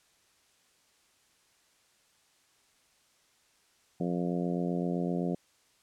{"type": "harmonic tone", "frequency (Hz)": 87.8, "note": "F2", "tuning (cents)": 10, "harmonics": [2, 3, 4, 5, 6, 7, 8], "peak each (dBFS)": [-31, -35, -37, -39, -41, -42, -43], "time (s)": [4, 5.35], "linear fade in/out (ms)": 5, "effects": ["white hiss -67 dBFS RMS until 5.82 s", "low-pass 9000 Hz 12 dB/octave"]}